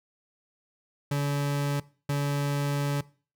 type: tone bursts at uneven times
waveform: 40% pulse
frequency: 143 Hz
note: D3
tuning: 46 cents flat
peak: -24 dBFS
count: 2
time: 1.11-1.8 / 2.09-3.01 s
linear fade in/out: 5 ms
effects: noise-tail reverb RT60 0.4 s tail -21 dB re dry